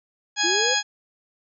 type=harmonic tone; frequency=830.6 Hz; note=G#5; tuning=in tune; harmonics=1 / 2 / 3 / 4 / 5 / 6 / 8; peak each=-29 / -25 / -30 / -26 / -31 / -27 / -26 dBFS; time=0.36-0.83 s; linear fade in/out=50 ms
type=linear sweep; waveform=sine; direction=up; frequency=318.9 to 529 Hz; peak=-25 dBFS; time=0.43-0.75 s; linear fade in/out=20 ms
effects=none